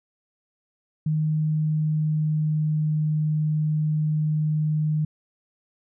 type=tone with pitch glide; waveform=sine; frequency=154.8 to 153.46 Hz; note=D#3 to D#3; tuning=-9 to -24 cents; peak=-20 dBFS; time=1.06-5.05 s; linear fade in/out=5 ms; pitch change=-15 cents; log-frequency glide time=1.27-2.98 s; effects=none